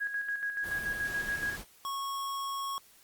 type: tone with tremolo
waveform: sine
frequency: 1652 Hz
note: G#6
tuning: 10 cents flat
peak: -29 dBFS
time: 0-1.57 s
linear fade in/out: 20 ms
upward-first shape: square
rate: 7 Hz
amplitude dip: 50%
type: noise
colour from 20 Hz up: pink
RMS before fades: -43 dBFS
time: 0.62-1.65 s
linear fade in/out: 50 ms
type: tone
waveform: square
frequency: 1100 Hz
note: C#6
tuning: 14 cents flat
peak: -34 dBFS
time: 1.85-2.78 s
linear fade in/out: 0 ms
effects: white hiss -60 dBFS RMS until 3.03 s + Opus 32 kbps